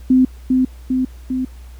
sine tone with echo, 257.3 Hz, C4, 29 cents flat, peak -8 dBFS, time 0.1-0.25 s, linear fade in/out 5 ms, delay 400 ms, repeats 3, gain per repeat -3 dB, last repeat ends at 1.45 s, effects added 61 Hz sine -34 dBFS peak until 1.79 s + pink hiss -50 dBFS RMS until 1.79 s

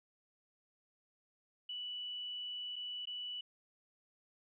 sine tone with dropouts, 2960 Hz, F#7, in tune, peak -40 dBFS, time 1.69-3.41 s, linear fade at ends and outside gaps 5 ms, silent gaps 2.759-2.762 / 3.055-3.071 s, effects none

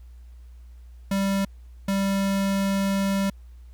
square tone bursts at uneven times, 196 Hz, G3, in tune, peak -22 dBFS, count 2, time 1.11-1.45 / 1.88-3.3 s, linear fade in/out 5 ms, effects added 60 Hz sine -42 dBFS peak until 3.73 s + pink hiss -66 dBFS RMS until 3.73 s

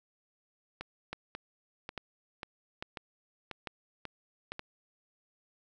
two click trains, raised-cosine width 0.3 ms, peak -21 / -23 dBFS, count 5 / 8, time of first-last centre 1.13-4.52 / 0.81-4.594 s, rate 1.18 / 1.85 Hz, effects none

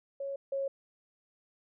sine tone pair in turn, 553 / 547.6 Hz, C#5 / C#5, -4 / -21 cents, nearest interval unison, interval 17 cents, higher first, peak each -34 / -30 dBFS, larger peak second, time 0.2-0.36 / 0.52-0.68 s, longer neither, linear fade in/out 5 ms, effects none

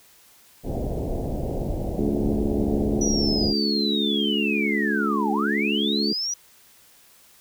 pink low-pass noise, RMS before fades -27 dBFS, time 0.63-3.54 s, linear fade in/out 50 ms, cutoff 720 Hz, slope 48 dB/octave
harmonic tone, 71.1 Hz, C#2, 45 cents sharp, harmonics 3 / 4 / 5 / 6, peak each -25 / -27 / -29 / -31 dBFS, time 1.98-6.13 s, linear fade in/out 5 ms
sine linear two-way sweep, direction down then up, 5900 to 754 to 5900 Hz, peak -24 dBFS, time 3.01-6.34 s, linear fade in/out 5 ms, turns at 5.32 s
effects white hiss -54 dBFS RMS until 7.4 s

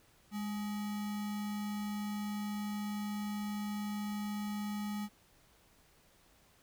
sine tone with sample-and-hold, 206.7 Hz, G#3, 8 cents flat, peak -35 dBFS, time 0.31-5.09 s, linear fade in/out 50 ms, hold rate 1050 Hz, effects pink hiss -66 dBFS RMS until 6.62 s

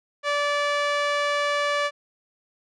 sawtooth tone with band-pass filter, 580 Hz, D5, 22 cents flat, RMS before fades -24 dBFS, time 0.23-1.91 s, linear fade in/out 50 ms, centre 1700 Hz, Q 0.71, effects resampled to 22050 Hz

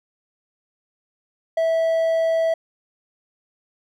triangle tone, 654 Hz, E5, 14 cents flat, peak -15 dBFS, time 1.57-2.54 s, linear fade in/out 5 ms, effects none

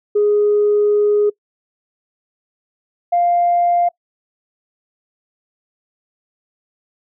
sine tone pair in turn, 415.3 / 698.4 Hz, G#4 / F5, 0 / 0 cents, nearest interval major sixth, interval 900 cents, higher second, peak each -10 / -11 dBFS, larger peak first, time 0.15-1.3 / 3.12-3.89 s, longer first, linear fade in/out 10 ms, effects noise-tail reverb RT60 0.1 s tail -23 dB re dry + tanh soft clip ceiling -7 dBFS

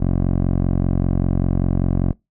10% pulse tone with low-pass filter, 45.11 Hz, F#1, 43 cents flat, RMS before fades -18 dBFS, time 0-2.13 s, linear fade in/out 10 ms, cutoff 520 Hz, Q 0.51, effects noise-tail reverb RT60 0.2 s tail -25 dB re dry

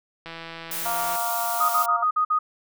click train, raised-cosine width 0.3 ms, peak -21 dBFS, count 149, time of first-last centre 0.26-1.157 s, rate 165 Hz
blue noise, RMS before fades -30 dBFS, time 0.71-1.86 s, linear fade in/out 5 ms
harmonic tone, 233.1 Hz, A#3, in tune, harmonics 3 / 4 / 5 / 6, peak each -28 / -30 / -32 / -34 dBFS, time 0.85-2.04 s, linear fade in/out 10 ms
sine tone bursts, 1244.5 Hz, D#6, in tune, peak -18 dBFS, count 6, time 1.6-2.39 s, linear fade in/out 10 ms, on 90 ms, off 50 ms
effects none

